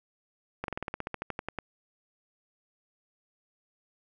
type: slowing click train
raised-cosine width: 0.5 ms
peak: -18 dBFS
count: 15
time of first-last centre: 0.64-1.587 s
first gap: 42 ms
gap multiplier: 1.07
effects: none